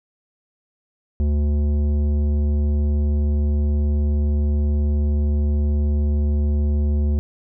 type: tone with tanh clipping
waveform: sine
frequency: 73.42 Hz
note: D2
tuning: in tune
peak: -18 dBFS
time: 1.2-7.19 s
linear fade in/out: 0 ms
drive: 12 dB
effects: none